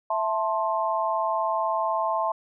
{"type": "chord", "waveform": "sine", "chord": "A minor", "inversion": "second", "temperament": "just", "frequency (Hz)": [660, 880, 1056], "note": ["E5", "A5", "C6"], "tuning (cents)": [2, 0, 16], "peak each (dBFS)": -27, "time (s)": [0.1, 2.32], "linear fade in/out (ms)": 5, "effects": []}